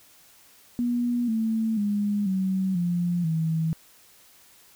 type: tone with pitch steps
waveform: sine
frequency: 241.5 / 222.7 / 205.4 / 189.48 / 174.76 / 161.18 Hz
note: B3 / A3 / G#3 / F#3 / F3 / E3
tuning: -39 / +21 / -19 / +41 / +1 / -39 cents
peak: -22 dBFS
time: 0.79-3.73 s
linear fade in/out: 0 ms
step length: 490 ms
effects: white hiss -55 dBFS RMS until 4.75 s